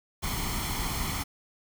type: noise with comb filter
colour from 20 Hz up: pink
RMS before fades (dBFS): -31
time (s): 0.22-1.24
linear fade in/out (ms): 20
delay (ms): 0.93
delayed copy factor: +0.65
effects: none